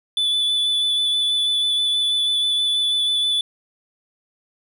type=tone with vibrato; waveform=triangle; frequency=3475 Hz; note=A7; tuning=22 cents flat; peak=-16 dBFS; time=0.17-3.41 s; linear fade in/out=2 ms; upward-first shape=sine; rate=6.2 Hz; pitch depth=13 cents each way; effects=none